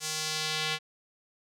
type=tone with band-pass filter sweep; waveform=square; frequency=155.56 Hz; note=D#3; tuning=in tune; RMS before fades=-32 dBFS; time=0-0.79 s; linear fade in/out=50 ms; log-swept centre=6800 to 3100 Hz; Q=1.4; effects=none